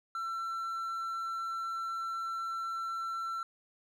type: tone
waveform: triangle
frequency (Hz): 1346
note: E6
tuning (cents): +36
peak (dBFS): -32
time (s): 0.15-3.43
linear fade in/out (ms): 2
effects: none